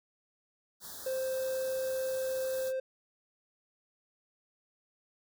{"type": "band-stop noise", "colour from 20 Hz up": "white", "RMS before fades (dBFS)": -45, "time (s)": [0.8, 2.73], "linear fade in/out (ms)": 50, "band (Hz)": [1800, 3400], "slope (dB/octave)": 96}
{"type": "tone", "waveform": "triangle", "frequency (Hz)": 523.3, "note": "C5", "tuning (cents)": 0, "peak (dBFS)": -29, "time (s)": [1.06, 2.8], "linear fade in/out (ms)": 5}
{"effects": []}